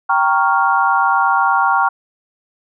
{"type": "chord", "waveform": "sine", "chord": "G half-diminished seventh", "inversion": "none", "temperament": "equal", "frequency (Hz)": [784, 932.3, 1108.7, 1396.9], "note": ["G5", "Bb5", "Db6", "F6"], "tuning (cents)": [0, 0, 0, 0], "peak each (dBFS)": -17, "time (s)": [0.09, 1.89], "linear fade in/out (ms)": 10, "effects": []}